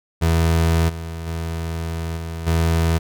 30% pulse tone with level steps, 82.41 Hz, E2, in tune, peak -12 / -25 / -21 / -24 / -13 dBFS, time 0.21-2.99 s, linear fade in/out 20 ms, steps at 0.88 / 1.26 / 2.16 / 2.46 s, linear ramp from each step 20 ms, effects none

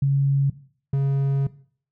sine / triangle tone pair in turn, 138.59 / 137.87 Hz, C#3 / C#3, 0 / -9 cents, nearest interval unison, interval 9 cents, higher first, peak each -16 dBFS, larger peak neither, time 0.02-0.5 / 0.93-1.47 s, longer second, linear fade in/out 5 ms, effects noise-tail reverb RT60 0.5 s tail -17 dB re dry

